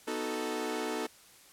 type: chord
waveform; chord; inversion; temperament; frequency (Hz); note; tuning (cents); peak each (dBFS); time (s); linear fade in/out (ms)
sawtooth; B dominant seventh; none; equal; 246.9 / 311.1 / 370 / 440; B3 / D#4 / F#4 / A4; 0 / 0 / 0 / 0; -36 / -34 / -37 / -32; 0.07-1.07; 10
effects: white hiss -57 dBFS RMS until 1.52 s + low-pass 12000 Hz 12 dB/octave